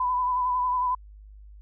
sine tone with vibrato, 999 Hz, B5, 20 cents sharp, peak -22 dBFS, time 0-0.95 s, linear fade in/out 5 ms, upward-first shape sine, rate 11 Hz, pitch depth 29 cents each way, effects added 51 Hz sine -44 dBFS peak until 1.61 s

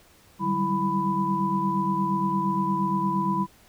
sine tone cluster, 149.2 / 190.3 / 198.9 / 328.2 / 994 Hz, D3 / F#3 / G3 / E4 / B5, +28 / +49 / +25 / -8 / +11 cents, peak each -34 / -27 / -31 / -32 / -25 dBFS, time 0.39-3.47 s, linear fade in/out 50 ms, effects pink hiss -56 dBFS RMS until 3.68 s

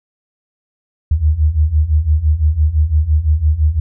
sine beating tone pair, 73.42 / 79.32 Hz, D2 / D#2, 0 / +34 cents, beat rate 5.9 Hz, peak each -15 / -12 dBFS, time 1.11-3.8 s, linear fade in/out 5 ms, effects none

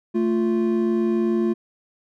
triangle tone pair together, 222.1 / 349.3 Hz, A3 / F4, +16 / 0 cents, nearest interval minor sixth, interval 784 cents, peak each -19 dBFS, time 0.14-1.54 s, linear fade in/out 20 ms, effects none

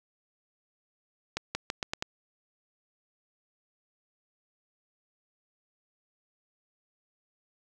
accelerating click train, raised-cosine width 0.2 ms, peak -13 dBFS, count 6, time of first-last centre 1.37-2.025 s, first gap 180 ms, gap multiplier 0.84, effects none

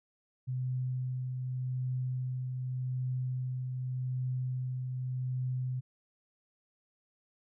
sine tone with tremolo, 127.6 Hz, C3, 43 cents flat, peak -30 dBFS, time 0.47-5.81 s, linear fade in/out 20 ms, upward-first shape triangle, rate 0.85 Hz, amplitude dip 35%, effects none

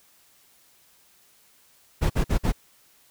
brown noise bursts, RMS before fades -21 dBFS, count 4, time 2.01-2.525 s, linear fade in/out 20 ms, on 92 ms, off 49 ms, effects white hiss -59 dBFS RMS until 3.1 s

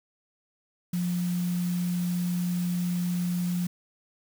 sine tone in noise, 176.8 Hz, F3, 22 cents sharp, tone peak -25 dBFS, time 0.93-3.67 s, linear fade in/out 5 ms, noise white, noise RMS -43 dBFS, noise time 0.93-3.67 s, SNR +15 dB, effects none

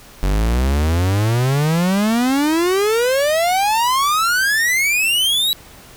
45% pulse exponential sweep, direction up, 46.25 to 3951 Hz, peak -14 dBFS, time 0.23-5.53 s, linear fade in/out 0 ms, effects pink hiss -42 dBFS RMS until 5.96 s

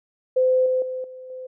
sine tone with level steps, 513 Hz, C5, 34 cents flat, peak -15 / -18 / -26 / -36 / -32 dBFS, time 0.36-1.47 s, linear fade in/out 10 ms, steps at 0.66 / 0.82 / 1.04 / 1.3 s, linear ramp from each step 2 ms, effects none

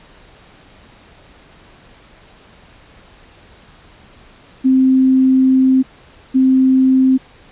sine tone pair in turn, 261.6 / 261.6 Hz, C4 / C4, 0 / 0 cents, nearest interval unison, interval 0 cents, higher neither, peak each -8 dBFS, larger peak neither, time 4.64-5.83 / 6.34-7.18 s, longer first, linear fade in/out 20 ms, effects pink hiss -45 dBFS RMS until 7.51 s + resampled to 8000 Hz

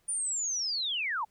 sine linear sweep, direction down, 9480 to 800 Hz, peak -29 dBFS, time 0.08-1.25 s, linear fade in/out 10 ms, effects pink hiss -71 dBFS RMS until 1.3 s

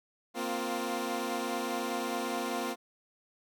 15% pulse chord, Bb suspended second, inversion none, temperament equal with one note detuned, 233.1 / 261.6 / 352.1 Hz, Bb3 / C4 / F4, 0 / 0 / +14 cents, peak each -30 dBFS, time 0.34-2.76 s, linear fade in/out 50 ms, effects none

